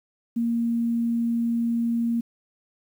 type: tone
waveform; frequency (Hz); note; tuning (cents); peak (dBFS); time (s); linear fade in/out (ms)
sine; 233.1; A#3; 0; -21; 0.36-2.21; 10
effects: 9-bit